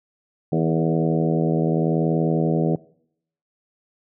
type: harmonic tone with a mistuned harmonic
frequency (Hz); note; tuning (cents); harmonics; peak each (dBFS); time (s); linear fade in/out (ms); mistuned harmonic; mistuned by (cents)
80.8; E2; -34; 2 / 3 / 4 / 5 / 6 / 7 / 8 / 9; -21 / -26 / -25 / -27 / -29 / -30 / -32 / -33; 0.52-2.76; 5; 5; +38
effects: noise-tail reverb RT60 0.7 s tail -22 dB re dry